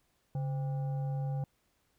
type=tone with frequency modulation; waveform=sine; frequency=139.8 Hz; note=C#3; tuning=15 cents sharp; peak=-31 dBFS; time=0.35-1.44 s; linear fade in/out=2 ms; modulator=657 Hz; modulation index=0.34; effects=pink hiss -74 dBFS RMS until 1.98 s